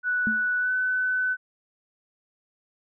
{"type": "tone with pitch glide", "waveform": "sine", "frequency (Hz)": [1480, 1506.7], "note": ["F#6", "F#6"], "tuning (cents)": [0, 31], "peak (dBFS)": -22, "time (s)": [0.03, 1.37], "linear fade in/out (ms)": 50, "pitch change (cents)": 31, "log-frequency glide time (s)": [0.59, 0.71]}
{"type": "tone with exponential decay", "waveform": "sine", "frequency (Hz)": 220, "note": "A3", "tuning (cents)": 0, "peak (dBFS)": -22, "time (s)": [0.27, 0.49], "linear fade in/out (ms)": 0, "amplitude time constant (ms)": 46}
{"effects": []}